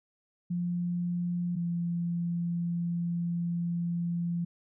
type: tone pair in turn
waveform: sine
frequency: 175.1 / 171.69 Hz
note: F3 / F3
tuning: +5 / -29 cents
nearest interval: unison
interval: 34 cents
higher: first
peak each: -28 dBFS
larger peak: neither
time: 0.5-1.56 / 1.56-4.45 s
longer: second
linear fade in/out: 10 ms
effects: none